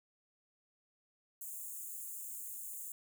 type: high-pass noise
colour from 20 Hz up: white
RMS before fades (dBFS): -45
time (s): 1.41-2.92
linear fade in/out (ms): 2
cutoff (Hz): 6700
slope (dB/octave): 96
effects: none